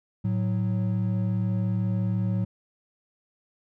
triangle tone pair together, 110 / 184.2 Hz, A2 / F#3, 0 / -7 cents, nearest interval major sixth, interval 893 cents, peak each -23 / -25 dBFS, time 0.24-2.45 s, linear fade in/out 10 ms, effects none

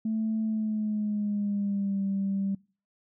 sine tone with pitch glide, 220 to 196 Hz, A3 to G3, 0 to 0 cents, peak -25 dBFS, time 0.05-2.55 s, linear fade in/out 5 ms, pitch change -200 cents, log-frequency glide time 0.42-2.02 s, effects noise-tail reverb RT60 0.4 s tail -26 dB re dry + tanh soft clip ceiling -21 dBFS

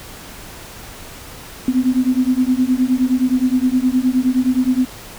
sine beating tone pair, 250.3 / 259.9 Hz, B3 / C4, +23 / -11 cents, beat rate 9.6 Hz, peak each -16 dBFS, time 1.68-4.85 s, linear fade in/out 2 ms, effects pink hiss -36 dBFS RMS until 5.18 s

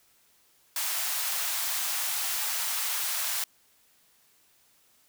white high-pass noise, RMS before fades -30 dBFS, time 0.76-3.44 s, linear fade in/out 2 ms, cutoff 720 Hz, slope 24 dB/octave, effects white hiss -64 dBFS RMS until 5.08 s

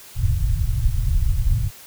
pink low-pass noise, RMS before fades -19 dBFS, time 0.15-1.71 s, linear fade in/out 50 ms, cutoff 130 Hz, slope 48 dB/octave, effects white hiss -43 dBFS RMS until 1.86 s

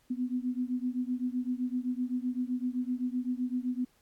sine beating tone pair, 246.9 / 254.7 Hz, B3 / C4, 0 / -46 cents, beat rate 7.8 Hz, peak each -32 / -33 dBFS, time 0.1-3.85 s, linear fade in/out 10 ms, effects pink hiss -68 dBFS RMS until 4.01 s + AAC 64 kbps

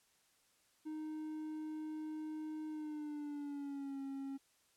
triangle tone with pitch glide, 309.9 to 272.9 Hz, D#4 to C#4, -7 to -27 cents, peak -39 dBFS, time 0.85-4.38 s, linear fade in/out 20 ms, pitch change -220 cents, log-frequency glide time 2.68-4.01 s, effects white hiss -73 dBFS RMS until 4.76 s + low-pass 11000 Hz 12 dB/octave

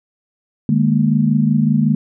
sine chord, D# suspended fourth, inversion none, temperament equal with one note detuned, 151.66 / 207.7 / 233.1 Hz, D#3 / G#3 / A#3, -44 / 0 / 0 cents, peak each -16 dBFS, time 0.69-1.95 s, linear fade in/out 2 ms, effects none

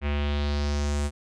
square tone with low-pass filter sweep, 72.6 Hz, D2, 19 cents flat, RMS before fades -26 dBFS, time 0.01-1.11 s, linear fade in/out 50 ms, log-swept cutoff 2400 to 8800 Hz, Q 2.6, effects none

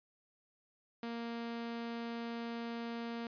sawtooth tone, 233.1 Hz, A#3, in tune, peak -35 dBFS, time 1.03-3.27 s, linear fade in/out 2 ms, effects resampled to 11025 Hz

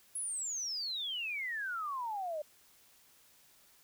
sine exponential sweep, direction down, 10890 to 587 Hz, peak -35 dBFS, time 0.15-2.42 s, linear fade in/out 5 ms, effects white hiss -64 dBFS RMS until 3.83 s

